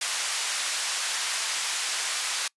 white band-pass noise, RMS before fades -29 dBFS, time 0.01-2.48 s, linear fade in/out 5 ms, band 980 to 7800 Hz, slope 12 dB/octave, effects noise-tail reverb RT60 0.1 s tail -25 dB re dry + resampled to 24000 Hz

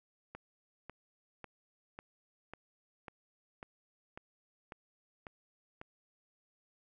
click train, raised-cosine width 0.5 ms, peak -30 dBFS, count 11, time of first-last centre 0.35-5.814 s, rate 1.83 Hz, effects none

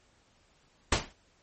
pink noise with exponential decay, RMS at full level -21 dBFS, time 0.92-1.13 s, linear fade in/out 5 ms, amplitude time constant 44 ms, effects pink hiss -66 dBFS RMS until 1.42 s + MP3 32 kbps

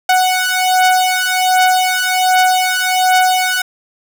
sawtooth beating tone pair, 740 / 741.3 Hz, F#5 / F#5, 0 / +3 cents, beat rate 1.3 Hz, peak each -10 dBFS, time 0.09-3.62 s, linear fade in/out 5 ms, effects none

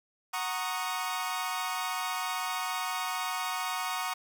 sawtooth chord, D# minor seventh, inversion first, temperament equal with one note detuned, 740 / 932.3 / 1102.3 / 1244.5 Hz, F#5 / A#5 / C#6 / D#6, 0 / 0 / -10 / 0 cents, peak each -33 dBFS, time 0.33-4.14 s, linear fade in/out 10 ms, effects none

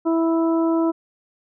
harmonic tone, 328.9 Hz, E4, 4 cents flat, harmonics 1 / 2 / 3 / 4, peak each -17 / -26 / -29 / -33 dBFS, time 0.05-0.92 s, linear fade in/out 20 ms, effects none

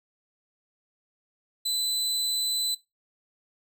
sawtooth tone, 4011 Hz, B7, 26 cents sharp, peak -23 dBFS, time 1.65-2.75 s, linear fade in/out 10 ms, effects noise-tail reverb RT60 0.2 s tail -18 dB re dry

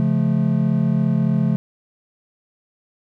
triangle chord, Db augmented, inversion none, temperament just, 138.59 / 173.24 / 216.5 Hz, Db3 / F3 / A3, 0 / -14 / -28 cents, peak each -18 dBFS, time 0-1.56 s, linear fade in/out 0 ms, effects none

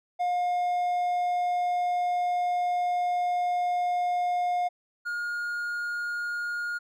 triangle tone pair in turn, 713 / 1426 Hz, F5 / F6, +36 / +36 cents, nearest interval octave, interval 1200 cents, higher second, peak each -22 / -27 dBFS, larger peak first, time 0.19-4.69 / 5.05-6.79 s, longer first, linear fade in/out 20 ms, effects none

